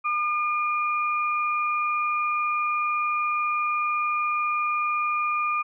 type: tone pair together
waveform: sine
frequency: 1208 / 2417 Hz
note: D6 / D7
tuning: +48 / +49 cents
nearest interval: octave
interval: 1201 cents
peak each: -23 / -29 dBFS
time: 0.04-5.63 s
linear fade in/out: 20 ms
effects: none